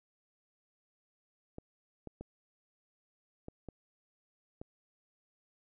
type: clicks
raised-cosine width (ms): 2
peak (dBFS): -30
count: 6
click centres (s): 1.584 / 2.073 / 2.21 / 3.484 / 3.687 / 4.615
effects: none